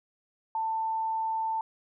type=tone; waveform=sine; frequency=890 Hz; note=A5; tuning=20 cents sharp; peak=-27 dBFS; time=0.55-1.61 s; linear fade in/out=2 ms; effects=none